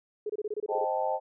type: tone bursts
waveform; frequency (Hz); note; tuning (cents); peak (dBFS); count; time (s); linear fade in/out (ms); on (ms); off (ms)
sine; 421.9; G#4; +27; -29; 10; 0.26-0.845; 5; 36; 25
type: chord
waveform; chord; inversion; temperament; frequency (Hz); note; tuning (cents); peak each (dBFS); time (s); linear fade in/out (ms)
sine; A half-diminished seventh; first; equal; 523.3 / 622.3 / 784 / 880; C5 / Eb5 / G5 / A5; 0 / 0 / 0 / 0; -32; 0.68-1.2; 50
effects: none